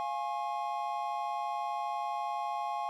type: chord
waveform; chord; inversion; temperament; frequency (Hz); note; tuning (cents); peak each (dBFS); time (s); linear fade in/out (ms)
triangle; Db major; first; equal with one note detuned; 698.5 / 830.6 / 1081.5; F5 / Ab5 / Db6; 0 / 0 / -43; -36 / -33 / -36; 0-2.89; 0
effects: none